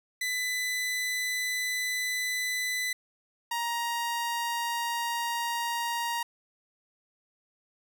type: tone pair in turn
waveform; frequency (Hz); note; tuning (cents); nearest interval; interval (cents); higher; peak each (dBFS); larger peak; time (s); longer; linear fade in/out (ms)
sawtooth; 2000 / 939.8; B6 / A#5; +21 / +14; octave + minor second; 1307; first; -25; neither; 0.21-2.93 / 3.51-6.23; neither; 5
effects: none